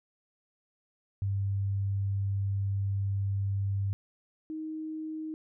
sine tone pair in turn, 98.8 / 313.7 Hz, G2 / D#4, +14 / +14 cents, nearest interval octave + minor sixth, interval 2000 cents, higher second, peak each -27 / -34 dBFS, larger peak first, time 1.22-3.93 / 4.5-5.34 s, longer first, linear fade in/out 0 ms, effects none

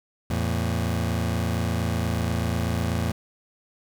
25% pulse tone pair together, 84.43 / 112.7 Hz, E2 / A2, +42 / +42 cents, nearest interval perfect fourth, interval 500 cents, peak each -22 / -23 dBFS, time 0.3-3.12 s, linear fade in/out 5 ms, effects none

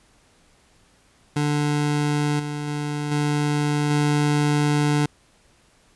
25% pulse tone with level steps, 147.5 Hz, D3, 8 cents sharp, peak -16 / -23 / -21 / -16 / -14 dBFS, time 1.36-5.06 s, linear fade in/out 5 ms, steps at 2.39 / 2.67 / 3.11 / 3.9 s, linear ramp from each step 10 ms, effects pink hiss -58 dBFS RMS until 5.95 s + resampled to 24000 Hz

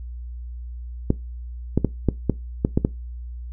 clicks, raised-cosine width 3 ms, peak -4 dBFS, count 8, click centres 1.104 / 1.776 / 1.847 / 2.087 / 2.297 / 2.649 / 2.775 / 2.849 s, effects noise-tail reverb RT60 0.2 s tail -20 dB re dry + added 60 Hz sine -31 dBFS peak until 3.52 s

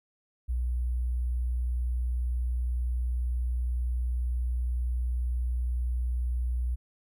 sine tone with sample-and-hold, 61 Hz, B1, 21 cents flat, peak -26 dBFS, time 0.48-6.76 s, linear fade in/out 20 ms, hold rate 11025 Hz, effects none

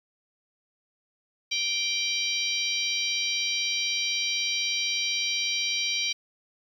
harmonic tone with a mistuned harmonic, 784 Hz, G5, in tune, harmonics 3 / 4 / 5 / 6 / 7, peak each -30 / -31 / -32 / -33 / -33 dBFS, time 1.51-6.13 s, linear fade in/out 10 ms, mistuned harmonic 7, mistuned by +68 cents, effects 9-bit

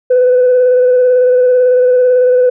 sine tone with vibrato, 501 Hz, B4, 25 cents sharp, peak -4 dBFS, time 0.1-2.5 s, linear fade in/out 10 ms, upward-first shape square, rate 18 Hz, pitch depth 17 cents each way, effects tanh soft clip ceiling -3 dBFS

